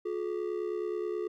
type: ring-modulated tone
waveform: triangle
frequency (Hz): 392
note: G4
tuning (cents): 0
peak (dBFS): -26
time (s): 0.05-1.28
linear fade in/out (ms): 10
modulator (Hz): 34.7
effects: none